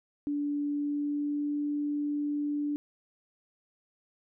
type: tone with pitch glide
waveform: sine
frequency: 290 to 292.5 Hz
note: D4 to D4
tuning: -22 to -7 cents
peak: -28 dBFS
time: 0.27-2.76 s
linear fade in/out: 0 ms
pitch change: +15 cents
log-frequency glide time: 0.65-1.62 s
effects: none